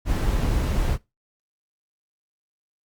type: noise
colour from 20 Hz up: brown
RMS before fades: -22 dBFS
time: 0.05-0.98 s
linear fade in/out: 50 ms
effects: noise-tail reverb RT60 0.2 s tail -19 dB re dry + Opus 48 kbps